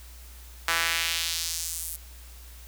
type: tone with high-pass filter sweep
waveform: sawtooth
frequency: 166.2 Hz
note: E3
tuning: 15 cents sharp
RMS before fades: -29 dBFS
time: 0.68-1.96 s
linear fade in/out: 2 ms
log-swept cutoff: 1400 to 11000 Hz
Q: 1.3
effects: added 60 Hz sine -44 dBFS peak until 2.67 s + white hiss -51 dBFS RMS until 2.67 s